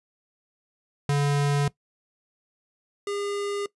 square tone pair in turn, 143.3 / 405.3 Hz, D3 / G#4, -42 / -42 cents, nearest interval octave + tritone, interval 1800 cents, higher second, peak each -21 / -28 dBFS, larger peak first, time 1.09-1.68 / 3.07-3.66 s, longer neither, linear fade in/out 2 ms, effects noise-tail reverb RT60 0.1 s tail -19 dB re dry + resampled to 24000 Hz

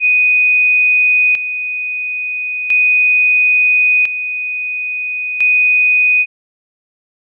sine tone with tremolo, 2489 Hz, D#7, in tune, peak -8 dBFS, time 0-6.26 s, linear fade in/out 50 ms, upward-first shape square, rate 0.37 Hz, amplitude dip 65%, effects none

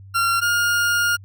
40% pulse tone pair in turn, 1374 / 1418.4 Hz, F6 / F6, -29 / +26 cents, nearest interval minor second, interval 55 cents, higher second, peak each -16 dBFS, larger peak neither, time 0.14-0.41 / 0.41-1.17 s, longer second, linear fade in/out 20 ms, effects added 97 Hz sine -39 dBFS peak until 1.24 s

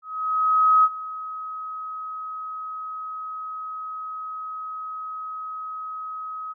sine tone with ADSR envelope, 1270 Hz, D#6, 35 cents sharp, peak -12 dBFS, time 0.02-6.54 s, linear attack 820 ms, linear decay 45 ms, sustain -18 dB, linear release 27 ms, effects none

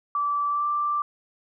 sine tone with pitch glide, 1160 to 1176.2 Hz, D6 to D6, -22 to +2 cents, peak -22 dBFS, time 0.15-1.02 s, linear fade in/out 2 ms, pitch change +24 cents, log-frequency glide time 0.49-0.66 s, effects none

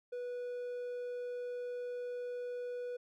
triangle tone, 490.3 Hz, B4, 13 cents flat, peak -36 dBFS, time 0.12-2.97 s, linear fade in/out 10 ms, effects none

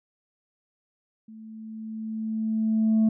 sine tone with level ramp, 220 Hz, A3, in tune, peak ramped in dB -42 to -14 dBFS, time 1.28-3.09 s, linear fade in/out 5 ms, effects tanh soft clip ceiling -16 dBFS

